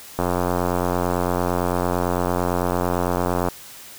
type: click train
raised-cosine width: 1 ms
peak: -7 dBFS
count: 294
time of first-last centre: 0.19-3.486 s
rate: 88.9 Hz
effects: white hiss -41 dBFS RMS until 3.98 s